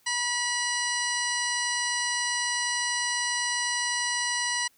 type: harmonic tone with a mistuned harmonic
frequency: 971 Hz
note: B5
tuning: 30 cents flat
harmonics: 1 / 2 / 3 / 4 / 5 / 6 / 8 / 9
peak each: -34 / -30 / -35 / -35 / -36 / -34 / -37 / -36 dBFS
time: 0.06-4.68 s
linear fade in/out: 10 ms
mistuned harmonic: 4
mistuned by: +74 cents
effects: white hiss -64 dBFS RMS until 4.77 s